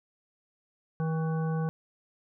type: harmonic tone with a mistuned harmonic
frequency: 160 Hz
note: D#3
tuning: 49 cents sharp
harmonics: 1 / 3 / 5 / 7 / 9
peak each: -27 / -37 / -41 / -44 / -46 dBFS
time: 1-1.69 s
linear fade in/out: 0 ms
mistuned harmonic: 9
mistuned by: +64 cents
effects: none